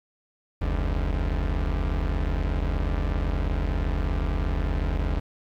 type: tone pair together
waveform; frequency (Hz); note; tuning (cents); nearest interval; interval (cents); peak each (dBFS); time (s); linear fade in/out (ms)
40% pulse; 45.15 / 73.42; F#1 / D2; -42 / 0; minor sixth; 842; -24 / -27; 0.61-5.2; 10
effects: low-pass 3000 Hz 12 dB/octave + 9-bit